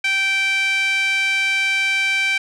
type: tone with band-pass filter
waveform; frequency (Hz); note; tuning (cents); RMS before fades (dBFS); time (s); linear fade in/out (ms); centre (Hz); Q
5% pulse; 779; G5; -11; -19; 0.04-2.38; 5; 2100; 6.6
effects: none